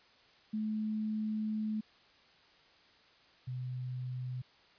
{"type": "tone pair in turn", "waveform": "sine", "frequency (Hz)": [215.5, 126.45], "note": ["A3", "B2"], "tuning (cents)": [-36, 41], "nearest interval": "major sixth", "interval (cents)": 923, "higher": "first", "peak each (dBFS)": [-32, -36], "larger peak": "first", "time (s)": [[0.53, 1.81], [3.47, 4.42]], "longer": "first", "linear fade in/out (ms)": 10, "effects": ["white hiss -63 dBFS RMS until 4.78 s", "resampled to 11025 Hz"]}